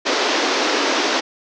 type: band-pass noise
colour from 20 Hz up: pink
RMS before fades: -19 dBFS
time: 0.05-1.21 s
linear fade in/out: 20 ms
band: 270 to 6100 Hz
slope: 48 dB/octave
effects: none